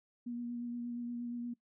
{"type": "tone with vibrato", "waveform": "sine", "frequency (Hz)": 239.5, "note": "A#3", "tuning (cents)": 47, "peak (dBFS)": -37, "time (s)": [0.26, 1.54], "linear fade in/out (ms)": 10, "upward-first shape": "sine", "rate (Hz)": 8.5, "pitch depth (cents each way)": 17, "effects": ["noise-tail reverb RT60 0.1 s tail -20 dB re dry"]}